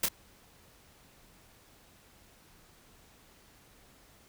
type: noise with echo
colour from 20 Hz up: white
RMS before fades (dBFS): -27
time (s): 0.03-0.06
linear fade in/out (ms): 5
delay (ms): 27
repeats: 1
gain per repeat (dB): -6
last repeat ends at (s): 0.087
effects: pink hiss -60 dBFS RMS until 4.28 s